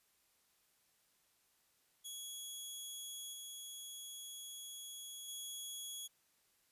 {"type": "tone with level steps", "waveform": "15% pulse", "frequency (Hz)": 3345, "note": "G#7", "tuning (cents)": 12, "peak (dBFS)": [-38, -40, -37], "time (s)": [2.04, 6.08], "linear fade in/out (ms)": 20, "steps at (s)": [3.33, 5.28], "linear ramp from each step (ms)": 5, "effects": ["white hiss -75 dBFS RMS until 6.71 s", "resampled to 32000 Hz"]}